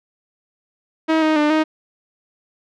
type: tone with pitch steps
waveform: sawtooth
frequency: 319 / 312.3 / 298.9 / 312.5 Hz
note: D#4 / D#4 / D4 / D#4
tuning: +43 / +7 / +31 / +8 cents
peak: -10 dBFS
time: 1.08-1.64 s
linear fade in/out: 20 ms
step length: 140 ms
effects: low-pass 3000 Hz 12 dB/octave